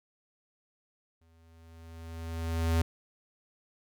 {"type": "tone with exponential growth", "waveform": "square", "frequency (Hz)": 82.3, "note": "E2", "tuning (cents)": -2, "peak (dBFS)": -24, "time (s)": [1.21, 2.82], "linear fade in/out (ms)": 5, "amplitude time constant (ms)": 350, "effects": []}